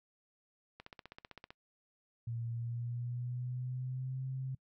click train, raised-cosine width 0.3 ms, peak -32 dBFS, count 12, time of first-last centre 0.8-1.505 s, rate 15.6 Hz
sine tone with pitch glide, 116.54 to 131.57 Hz, A#2 to C3, 0 to +10 cents, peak -36 dBFS, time 2.27-4.55 s, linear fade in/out 5 ms, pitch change +210 cents, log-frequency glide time 2.51-4.25 s
effects noise-tail reverb RT60 0.1 s tail -25 dB re dry

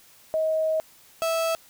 sine / 35% pulse tone pair in turn, 633 / 655.4 Hz, D#5 / E5, +30 / -10 cents, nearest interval minor second, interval 60 cents, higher second, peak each -21 dBFS, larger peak neither, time 0.34-0.8 / 1.22-1.55 s, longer first, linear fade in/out 0 ms, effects white hiss -54 dBFS RMS until 1.69 s

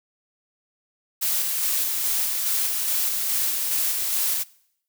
blue noise with tremolo, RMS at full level -23 dBFS, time 1.21-4.44 s, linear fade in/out 20 ms, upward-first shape square, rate 2.4 Hz, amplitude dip 25%, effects noise-tail reverb RT60 0.7 s tail -22 dB re dry

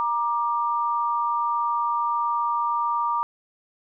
sine tone pair together, 943.5 / 1185 Hz, A#5 / D6, +21 / +15 cents, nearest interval major third, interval 394 cents, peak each -24 dBFS, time 0-3.23 s, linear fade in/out 0 ms, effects none

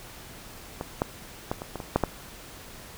clicks, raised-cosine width 1 ms, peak -17 / -9 / -13 / -20 / -19 / -21 / -6 / -8 dBFS, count 8, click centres 0.811 / 1.019 / 1.515 / 1.619 / 1.757 / 1.802 / 1.96 / 2.037 s, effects pink hiss -45 dBFS RMS until 2.97 s

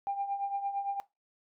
sine tone with tremolo, 797 Hz, G5, 28 cents sharp, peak -27 dBFS, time 0.07-1 s, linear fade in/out 0 ms, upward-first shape triangle, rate 8.8 Hz, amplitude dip 75%, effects noise-tail reverb RT60 0.2 s tail -19 dB re dry + tanh soft clip ceiling -24 dBFS

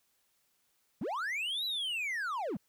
triangle linear two-way sweep, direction up then down, 148 to 4000 to 148 Hz, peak -31 dBFS, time 1.01-2.57 s, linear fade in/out 5 ms, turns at 1.65 s, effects white hiss -74 dBFS RMS until 2.68 s

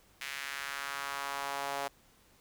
sawtooth tone with high-pass filter sweep, 140 Hz, C#3, 18 cents sharp, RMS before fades -38 dBFS, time 0.21-1.88 s, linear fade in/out 5 ms, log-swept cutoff 2100 to 680 Hz, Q 1.8, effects pink hiss -64 dBFS RMS until 2.4 s

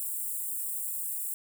white high-pass noise, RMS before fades -34 dBFS, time 0-1.34 s, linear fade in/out 0 ms, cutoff 7600 Hz, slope 96 dB/octave, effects none

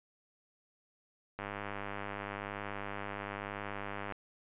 click train, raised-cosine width 0.5 ms, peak -24 dBFS, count 277, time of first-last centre 1.39-4.123 s, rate 101 Hz, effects resampled to 8000 Hz

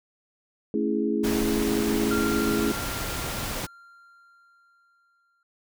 sine chord, A major seventh, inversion none, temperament equal, 220 / 277.2 / 329.6 / 415.3 Hz, A3 / C#4 / E4 / G#4, 0 / 0 / 0 / 0 cents, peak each -27 / -29 / -28 / -28 dBFS, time 0.74-2.72 s, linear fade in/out 2 ms
pink noise, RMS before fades -31 dBFS, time 1.23-3.67 s, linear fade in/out 20 ms
triangle tone with exponential decay, 1386 Hz, F6, 14 cents flat, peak -26 dBFS, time 2.11-5.43 s, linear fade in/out 2 ms, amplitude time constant 720 ms
effects none

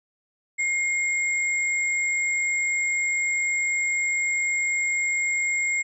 sine tone pair together, 2139 / 7628 Hz, C7 / A#8, +38 / +39 cents, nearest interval octave + minor seventh, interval 2201 cents, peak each -22 / -31 dBFS, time 0.58-5.83 s, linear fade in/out 20 ms, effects none

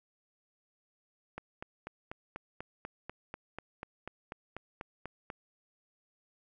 click train, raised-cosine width 0.5 ms, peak -25 dBFS, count 17, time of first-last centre 1.38-5.302 s, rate 4.08 Hz, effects none

